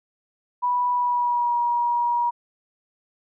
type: tone with pitch glide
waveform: sine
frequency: 982 to 955.7 Hz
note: B5 to A#5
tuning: -10 to +43 cents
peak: -19 dBFS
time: 0.62-2.31 s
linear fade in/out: 20 ms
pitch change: -47 cents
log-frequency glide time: 0.91-1.55 s
effects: none